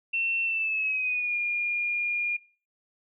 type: tone with pitch glide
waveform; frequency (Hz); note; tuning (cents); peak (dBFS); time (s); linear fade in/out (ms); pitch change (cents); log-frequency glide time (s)
sine; 2700 to 2419; E7 to D#7; +41 to -49; -25; 0.13-2.37; 10; -190; 0.44-1.36
effects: noise-tail reverb RT60 0.4 s tail -21 dB re dry